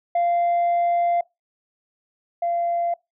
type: tone pair in turn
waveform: sine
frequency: 693 / 688.6 Hz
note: F5 / F5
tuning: -14 / -25 cents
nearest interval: unison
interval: 11 cents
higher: first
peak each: -15 / -19 dBFS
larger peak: first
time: 0.15-1.21 / 2.42-2.94 s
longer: first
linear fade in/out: 5 ms
effects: noise-tail reverb RT60 0.2 s tail -24 dB re dry + tanh soft clip ceiling -16 dBFS